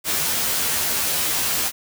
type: noise with comb filter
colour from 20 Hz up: white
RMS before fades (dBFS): -22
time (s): 0.04-1.72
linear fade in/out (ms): 50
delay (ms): 13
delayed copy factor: +0.75
effects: none